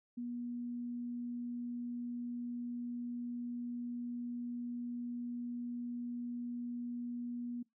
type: tone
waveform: sine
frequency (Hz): 241.2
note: B3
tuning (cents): -41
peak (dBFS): -38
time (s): 0.17-7.63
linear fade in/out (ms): 10
effects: noise-tail reverb RT60 0.2 s tail -24 dB re dry